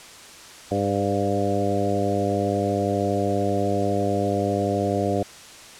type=harmonic tone with a mistuned harmonic; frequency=100.5 Hz; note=G2; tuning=44 cents sharp; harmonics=1 / 2 / 3 / 4 / 5 / 6 / 7; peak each=-28 / -28 / -28 / -28 / -28 / -28 / -28 dBFS; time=0.71-5.23 s; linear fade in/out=5 ms; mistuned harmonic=6; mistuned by=-24 cents; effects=white hiss -43 dBFS RMS until 5.79 s + low-pass 8000 Hz 12 dB/octave